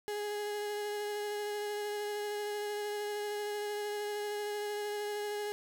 35% pulse tone with vibrato, 415.3 Hz, G#4, in tune, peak -33 dBFS, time 0.08-5.52 s, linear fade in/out 0 ms, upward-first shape sine, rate 13 Hz, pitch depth 13 cents each way, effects none

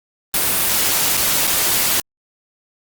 white noise with dropouts, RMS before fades -17 dBFS, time 0.34-2 s, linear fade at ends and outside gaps 1 ms, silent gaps 1.17-1.174 / 1.471-1.475 s, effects Opus 32 kbps

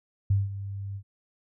sine tone with ADSR envelope, 99 Hz, G2, 18 cents sharp, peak -18 dBFS, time 0.3-1.03 s, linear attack 7 ms, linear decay 180 ms, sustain -14 dB, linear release 72 ms, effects none

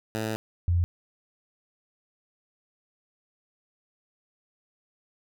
10% pulse / sine tone pair in turn, 109.8 / 86.9 Hz, A2 / F2, -3 / -8 cents, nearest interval major third, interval 405 cents, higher first, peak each -20 dBFS, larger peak neither, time 0.15-0.36 / 0.68-0.84 s, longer first, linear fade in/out 0 ms, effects none

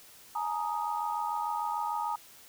sine chord, Ab suspended second, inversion none, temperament equal with one note detuned, 845.6 / 932.3 / 1244.5 Hz, Ab5 / Bb5 / Eb6, +31 / 0 / 0 cents, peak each -34 / -33 / -36 dBFS, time 0.35-2.16 s, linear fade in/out 5 ms, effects white hiss -54 dBFS RMS until 2.48 s

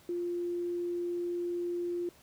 sine tone, 349.2 Hz, F4, in tune, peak -31 dBFS, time 0.09-2.09 s, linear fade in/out 2 ms, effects pink hiss -60 dBFS RMS until 2.22 s + high-pass 60 Hz 12 dB/octave

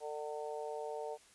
harmonic tone, 150 Hz, D3, 37 cents sharp, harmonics 3 / 4 / 5 / 6, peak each -42 / -44 / -46 / -48 dBFS, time 0-1.18 s, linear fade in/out 50 ms, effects white hiss -63 dBFS RMS until 1.34 s + resampled to 24000 Hz

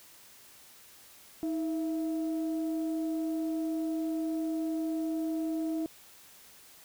sine tone pair together, 318.6 / 667 Hz, D#4 / E5, +41 / +20 cents, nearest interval octave + minor second, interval 1279 cents, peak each -29 / -40 dBFS, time 1.43-5.86 s, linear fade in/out 0 ms, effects tanh soft clip ceiling -23 dBFS + white hiss -55 dBFS RMS until 6.84 s

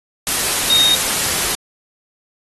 sine tone in noise, 3723 Hz, A#7, 3 cents flat, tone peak -11 dBFS, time 0.7-0.95 s, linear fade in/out 0 ms, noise white, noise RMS -18 dBFS, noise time 0.27-1.55 s, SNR +4 dB, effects AAC 32 kbps

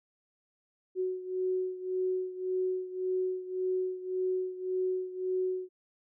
sine beating tone pair, 370 / 371.8 Hz, F#4 / F#4, 0 / +8 cents, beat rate 1.8 Hz, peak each -31 / -35 dBFS, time 0.95-5.69 s, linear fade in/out 50 ms, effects none

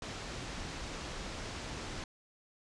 pink low-pass noise, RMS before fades -42 dBFS, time 0.02-2.04 s, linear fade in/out 2 ms, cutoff 7100 Hz, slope 24 dB/octave, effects resampled to 24000 Hz

